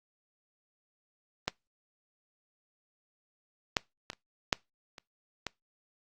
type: clicks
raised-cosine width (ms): 0.2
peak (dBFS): -10 / -7 / -19 / -29 / -6 / -28 / -16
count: 7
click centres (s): 1.48 / 3.768 / 4.101 / 4.132 / 4.528 / 4.982 / 5.467
effects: noise-tail reverb RT60 0.2 s tail -24 dB re dry + Opus 32 kbps